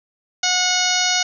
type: harmonic tone with a mistuned harmonic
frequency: 729 Hz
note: F#5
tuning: 26 cents flat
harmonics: 1 / 2 / 3 / 4 / 5 / 6 / 7 / 8 / 9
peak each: -25 / -25 / -25 / -25 / -25 / -25 / -25 / -25 / -25 dBFS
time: 0.43-1.23 s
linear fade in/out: 5 ms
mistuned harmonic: 5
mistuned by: +19 cents
effects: none